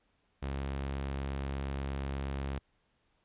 sawtooth tone, 68.4 Hz, C#2, 23 cents flat, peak -30 dBFS, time 0.42-2.59 s, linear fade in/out 10 ms, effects pink hiss -74 dBFS RMS until 3.24 s + resampled to 8000 Hz

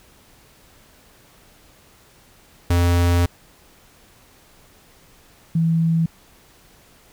square / sine tone pair in turn, 87 / 164.23 Hz, F2 / E3, -6 / -6 cents, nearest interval major seventh, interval 1100 cents, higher second, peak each -15 dBFS, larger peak neither, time 2.7-3.26 / 5.55-6.06 s, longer first, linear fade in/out 5 ms, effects pink hiss -52 dBFS RMS until 7.12 s

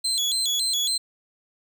30% pulse tone with vibrato, 3729 Hz, A#7, in tune, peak -19 dBFS, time 0.04-0.98 s, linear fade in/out 10 ms, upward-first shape square, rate 3.6 Hz, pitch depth 170 cents each way, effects none

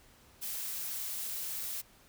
blue noise, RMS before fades -38 dBFS, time 0.41-1.82 s, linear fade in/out 20 ms, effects pink hiss -61 dBFS RMS until 2.08 s

